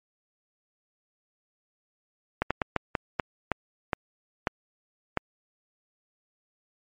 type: slowing click train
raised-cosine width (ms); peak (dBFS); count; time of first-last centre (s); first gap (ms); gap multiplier
0.5; -9; 10; 2.42-5.173; 86; 1.3
effects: MP3 48 kbps